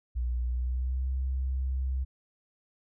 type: tone with pitch glide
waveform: sine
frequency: 60.6 to 65.33 Hz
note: B1 to C2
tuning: -32 to -2 cents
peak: -27 dBFS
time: 0.15-2.05 s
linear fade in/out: 20 ms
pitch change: +130 cents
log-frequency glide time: 0.43-1.11 s
effects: none